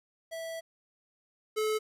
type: tone pair in turn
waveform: square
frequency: 656 / 431.9 Hz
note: E5 / A4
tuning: -9 / -32 cents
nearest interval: perfect fifth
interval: 723 cents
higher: first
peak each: -37 / -28 dBFS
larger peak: second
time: 0.31-0.61 / 1.56-1.79 s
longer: first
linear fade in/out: 20 ms
effects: resampled to 32000 Hz + 11-bit